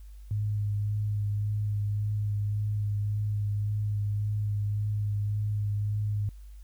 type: tone with vibrato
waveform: sine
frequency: 103.83 Hz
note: G#2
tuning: in tune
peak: -26 dBFS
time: 0.31-6.29 s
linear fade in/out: 0 ms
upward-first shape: sine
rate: 1.8 Hz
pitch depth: 17 cents each way
effects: added 50 Hz sine -43 dBFS peak until 6.63 s + white hiss -66 dBFS RMS until 6.63 s